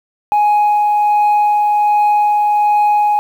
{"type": "tone with tremolo", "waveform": "sine", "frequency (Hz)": 834, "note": "G#5", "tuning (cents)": 7, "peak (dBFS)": -6, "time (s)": [0.32, 3.19], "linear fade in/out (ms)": 0, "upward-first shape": "sine", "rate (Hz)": 1.3, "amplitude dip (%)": 25, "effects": ["tanh soft clip ceiling -8 dBFS", "7-bit"]}